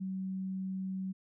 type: tone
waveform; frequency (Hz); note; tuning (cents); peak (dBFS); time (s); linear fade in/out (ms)
sine; 189.4; F#3; +41; -34; 0-1.13; 20
effects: none